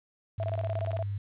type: tone with pitch glide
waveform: sine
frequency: 101.8 to 100.51 Hz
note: G#2 to G2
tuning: -34 to +44 cents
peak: -30 dBFS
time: 0.38-1.18 s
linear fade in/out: 5 ms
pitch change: -22 cents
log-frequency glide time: 0.78-0.87 s
type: tone bursts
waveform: sine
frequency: 659.3 Hz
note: E5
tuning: in tune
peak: -31 dBFS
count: 11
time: 0.4-1.026 s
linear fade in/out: 0 ms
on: 36 ms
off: 23 ms
type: click train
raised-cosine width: 0.3 ms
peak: -27 dBFS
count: 11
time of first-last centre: 0.43-0.971 s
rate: 18.5 Hz
effects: resampled to 8000 Hz + 10-bit